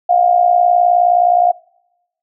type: tone with amplitude modulation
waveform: sine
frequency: 708 Hz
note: F5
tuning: 23 cents sharp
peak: -5 dBFS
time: 0.09-1.52 s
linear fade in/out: 10 ms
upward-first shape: sine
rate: 59.5 Hz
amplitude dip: 70%
effects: noise-tail reverb RT60 0.9 s tail -26 dB re dry